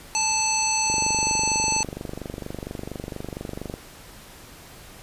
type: harmonic tone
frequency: 876 Hz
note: A5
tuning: 8 cents flat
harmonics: 1 / 3 / 5 / 7 / 9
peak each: -26 / -28 / -29 / -25 / -28 dBFS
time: 0.15-1.83 s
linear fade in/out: 0 ms
type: click train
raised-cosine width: 2 ms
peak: -18 dBFS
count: 70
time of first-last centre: 0.9-3.74 s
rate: 24.3 Hz
effects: pink hiss -45 dBFS RMS until 5.02 s + resampled to 32000 Hz